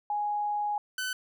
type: tone pair in turn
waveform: sine / sawtooth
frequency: 830.6 / 1511.1 Hz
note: G#5 / F#6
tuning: 0 / +36 cents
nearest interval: minor seventh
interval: 1036 cents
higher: second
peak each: -27 dBFS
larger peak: neither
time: 0.1-0.78 / 0.98-1.13 s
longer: first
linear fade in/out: 2 ms
effects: none